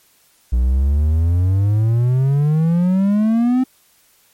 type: exponential sweep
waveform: triangle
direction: up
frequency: 58.9 to 261.6 Hz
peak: -10 dBFS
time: 0.52-3.64 s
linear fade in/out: 10 ms
effects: white hiss -55 dBFS RMS until 4.33 s + MP3 64 kbps